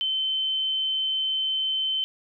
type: tone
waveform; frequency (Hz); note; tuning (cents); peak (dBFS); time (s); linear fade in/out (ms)
sine; 3077; G7; -33; -23; 0.01-2.04; 0
effects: none